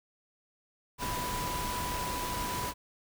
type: tone in noise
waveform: sine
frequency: 987.8 Hz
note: B5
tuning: in tune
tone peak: -35 dBFS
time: 0.98-2.74 s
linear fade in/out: 50 ms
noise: pink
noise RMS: -36 dBFS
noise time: 0.98-2.74 s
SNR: -2 dB
effects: none